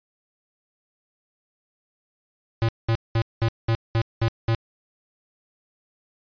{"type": "tone bursts", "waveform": "square", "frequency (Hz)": 113.9, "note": "A#2", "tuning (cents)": -40, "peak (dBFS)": -19, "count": 8, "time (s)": [2.62, 4.548], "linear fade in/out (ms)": 0, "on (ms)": 66, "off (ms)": 200, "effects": ["resampled to 11025 Hz"]}